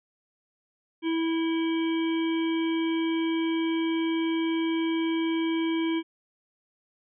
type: harmonic tone with a mistuned harmonic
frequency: 327.4 Hz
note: E4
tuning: 12 cents flat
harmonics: 1 / 3 / 5 / 7 / 9 / 10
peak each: -24 / -38 / -44 / -38 / -46 / -40 dBFS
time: 1.02-6.03 s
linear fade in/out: 50 ms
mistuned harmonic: 10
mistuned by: -42 cents
effects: none